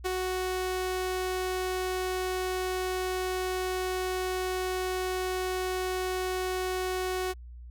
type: tone with ADSR envelope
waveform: sawtooth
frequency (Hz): 370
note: F#4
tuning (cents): 0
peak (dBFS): -22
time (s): 0.04-7.34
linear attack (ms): 22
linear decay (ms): 12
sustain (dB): -3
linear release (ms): 32
effects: added 60 Hz sine -42 dBFS peak until 7.7 s